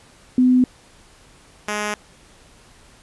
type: tone pair in turn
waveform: sine / 5% pulse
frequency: 252.6 / 209.3 Hz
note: B3 / G#3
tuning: +39 / +14 cents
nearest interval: minor third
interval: 325 cents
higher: first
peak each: -11 dBFS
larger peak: neither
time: 0.38-0.64 / 1.68-1.94 s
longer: neither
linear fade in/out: 2 ms
effects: pink hiss -50 dBFS RMS until 3.02 s + resampled to 24000 Hz